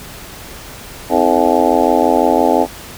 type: harmonic tone with a mistuned harmonic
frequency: 85.9 Hz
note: F2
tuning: 28 cents flat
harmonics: 3 / 4 / 5 / 6 / 7 / 8 / 9 / 10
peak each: -18 / -18 / -18 / -18 / -18 / -18 / -18 / -18 dBFS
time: 1.09-2.67 s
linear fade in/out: 50 ms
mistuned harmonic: 4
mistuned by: -120 cents
effects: pink hiss -33 dBFS RMS until 2.97 s